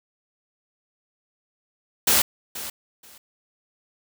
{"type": "noise with echo", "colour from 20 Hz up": "white", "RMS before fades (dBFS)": -18, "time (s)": [2.07, 2.22], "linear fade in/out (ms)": 5, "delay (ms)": 480, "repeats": 2, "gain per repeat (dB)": -15, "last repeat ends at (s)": 3.18, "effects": []}